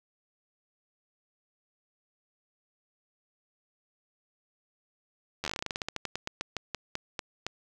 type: slowing click train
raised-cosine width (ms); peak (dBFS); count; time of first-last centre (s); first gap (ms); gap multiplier
0.2; -15; 25; 5.44-7.466; 11; 1.15
effects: none